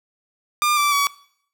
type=tone with pitch steps; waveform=sawtooth; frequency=1200 / 1167.2 / 1135.3 Hz; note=D6 / D6 / C#6; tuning=+37 / -11 / +41 cents; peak=-13 dBFS; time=0.62-1.07 s; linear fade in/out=0 ms; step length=150 ms; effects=noise-tail reverb RT60 0.6 s tail -19 dB re dry

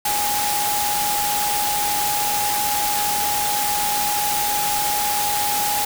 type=tone in noise; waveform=sine; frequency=828 Hz; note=G#5; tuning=5 cents flat; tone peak=-22 dBFS; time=0.05-5.85 s; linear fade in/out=5 ms; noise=white; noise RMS=-23 dBFS; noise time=0.05-5.85 s; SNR=-2 dB; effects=none

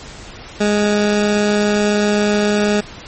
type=tone; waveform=20% pulse; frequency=207.7 Hz; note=G#3; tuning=in tune; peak=-8 dBFS; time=0.6-2.81 s; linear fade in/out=10 ms; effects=pink hiss -35 dBFS RMS until 3.07 s + MP3 32 kbps

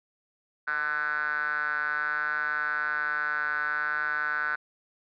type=tone with band-pass filter; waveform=5% pulse; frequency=149.9 Hz; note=D3; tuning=36 cents sharp; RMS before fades=-29 dBFS; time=0.67-4.56 s; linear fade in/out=10 ms; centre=1500 Hz; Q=9.3; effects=resampled to 11025 Hz

